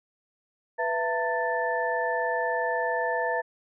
sine tone cluster, 495.5 / 668 / 905 / 1762 Hz, B4 / E5 / A5 / A6, +6 / +23 / +48 / +2 cents, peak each -30 dBFS, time 0.78-3.42 s, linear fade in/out 20 ms, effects none

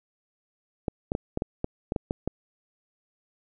clicks, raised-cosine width 2 ms, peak -13 dBFS, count 10, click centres 0.882 / 1.119 / 1.151 / 1.374 / 1.421 / 1.644 / 1.921 / 1.962 / 2.109 / 2.276 s, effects none

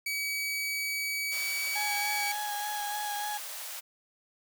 sawtooth tone, 2276 Hz, C#7, 45 cents sharp, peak -27 dBFS, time 0.06-2.32 s, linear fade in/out 5 ms
white high-pass noise, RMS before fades -40 dBFS, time 1.31-3.81 s, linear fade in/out 20 ms, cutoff 520 Hz, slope 48 dB/octave
35% pulse tone with vibrato, 830.6 Hz, G#5, in tune, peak -31 dBFS, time 1.75-3.38 s, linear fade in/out 10 ms, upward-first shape sine, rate 3.4 Hz, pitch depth 17 cents each way
effects none

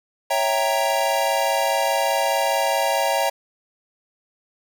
square chord, C# diminished seventh, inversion none, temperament equal, 554.4 / 659.3 / 784 / 932.3 Hz, C#5 / E5 / G5 / Bb5, 0 / 0 / 0 / 0 cents, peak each -25 dBFS, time 0.3-3.3 s, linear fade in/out 10 ms, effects none

